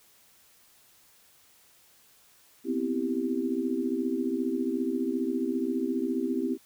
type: chord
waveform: sine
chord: C major seventh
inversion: third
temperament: equal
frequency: 246.9 / 261.6 / 329.6 / 392 Hz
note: B3 / C4 / E4 / G4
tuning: 0 / 0 / 0 / 0 cents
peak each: -33 / -30 / -32 / -33 dBFS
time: 2.64-6.58 s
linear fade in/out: 50 ms
effects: white hiss -60 dBFS RMS until 6.65 s